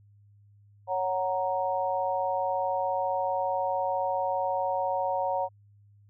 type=chord; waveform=sine; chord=F# major; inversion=second; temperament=equal; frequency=554.4 / 740 / 932.3 Hz; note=C#5 / F#5 / A#5; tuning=0 / 0 / 0 cents; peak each=-30 dBFS; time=0.87-5.49 s; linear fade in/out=50 ms; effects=added 102 Hz sine -55 dBFS peak until 6.09 s